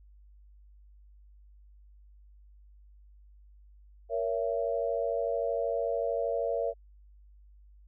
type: chord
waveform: sine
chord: A# diminished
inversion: none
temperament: just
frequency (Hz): 466.2 / 559.4 / 671.3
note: A#4 / C#5 / E5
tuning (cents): 0 / +16 / +31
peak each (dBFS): -32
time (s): 4.09-6.74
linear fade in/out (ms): 50
effects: added 50 Hz sine -53 dBFS peak until 7.87 s